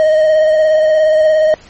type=tone with vibrato; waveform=triangle; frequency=623 Hz; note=D#5; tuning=2 cents sharp; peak=-5 dBFS; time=0-1.54 s; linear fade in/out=0 ms; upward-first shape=triangle; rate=17 Hz; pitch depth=29 cents each way; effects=pink hiss -41 dBFS RMS until 1.69 s + MP3 32 kbps